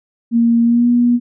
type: tone with pitch glide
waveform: sine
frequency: 233.1 to 241.2 Hz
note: A#3 to B3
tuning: 0 to -41 cents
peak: -9 dBFS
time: 0.31-1.2 s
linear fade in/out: 50 ms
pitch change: +59 cents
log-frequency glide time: 0.63-0.88 s
effects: none